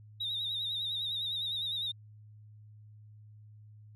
sine tone with vibrato, 3729 Hz, A#7, in tune, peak -31 dBFS, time 0.2-1.92 s, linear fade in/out 10 ms, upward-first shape sine, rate 9.9 Hz, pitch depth 71 cents each way, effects tanh soft clip ceiling -29 dBFS + added 106 Hz sine -51 dBFS peak until 3.95 s

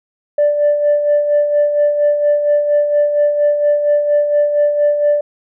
sine tone with tremolo, 587.3 Hz, D5, in tune, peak -7 dBFS, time 0.38-5.21 s, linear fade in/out 5 ms, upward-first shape sine, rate 4.3 Hz, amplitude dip 55%, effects tanh soft clip ceiling -6 dBFS

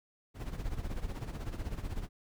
brown noise with tremolo, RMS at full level -35 dBFS, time 0.34-2.09 s, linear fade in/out 50 ms, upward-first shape sine, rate 16 Hz, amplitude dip 70%, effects none

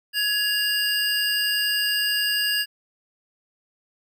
square tone cluster, 1676 / 2817 / 4838 Hz, G#6 / F7 / D#8, +15 / +14 / -49 cents, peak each -26 dBFS, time 0.13-2.66 s, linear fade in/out 50 ms, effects none

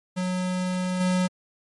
square tone with level steps, 183 Hz, F#3, 19 cents flat, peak -25 / -21 dBFS, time 0.16-1.28 s, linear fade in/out 20 ms, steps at 1 s, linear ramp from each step 10 ms, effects MP3 48 kbps

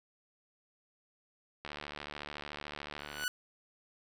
click train, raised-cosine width 0.3 ms, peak -25 dBFS, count 118, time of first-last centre 1.65-3.238 s, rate 73.7 Hz
sawtooth tone with exponential growth, 1480 Hz, F#6, in tune, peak -26 dBFS, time 2.99-3.28 s, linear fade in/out 1 ms, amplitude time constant 63 ms
effects none

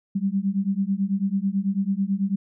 sine beating tone pair, 191.6 / 200.7 Hz, G3 / G3, -39 / +41 cents, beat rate 9.1 Hz, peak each -24 dBFS, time 0.15-2.36 s, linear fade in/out 10 ms, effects none

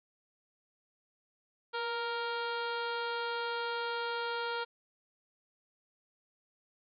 harmonic tone with a mistuned harmonic, 466.2 Hz, A#4, in tune, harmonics 1 / 2 / 3 / 4 / 5 / 6 / 7 / 8 / 9 / 10, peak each -38 / -38 / -38 / -50 / -49 / -50 / -46 / -51 / -48 / -57 dBFS, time 1.73-4.65 s, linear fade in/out 20 ms, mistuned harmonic 1, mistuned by +30 cents, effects none

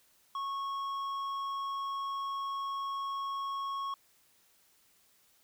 sine tone with tanh clipping, 1100 Hz, C#6, 14 cents flat, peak -35 dBFS, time 0.35-3.94 s, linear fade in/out 2 ms, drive 8 dB, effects white hiss -67 dBFS RMS until 5.43 s

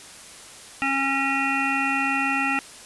harmonic tone, 272.7 Hz, C#4, 28 cents flat, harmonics 1 / 3 / 5 / 7 / 9 / 10, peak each -28 / -28 / -28 / -28 / -28 / -28 dBFS, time 0.82-2.59 s, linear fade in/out 0 ms, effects white hiss -43 dBFS RMS until 2.85 s + resampled to 24000 Hz

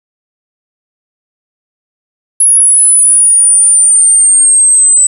sine exponential sweep, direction down, 10548 to 8000 Hz, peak -3 dBFS, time 2.4-5.07 s, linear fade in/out 5 ms, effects 7-bit

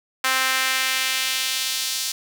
sawtooth tone with high-pass filter sweep, 261.6 Hz, C4, in tune, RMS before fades -23 dBFS, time 0.24-2.12 s, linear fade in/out 5 ms, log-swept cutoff 1400 to 4700 Hz, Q 1.2, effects none

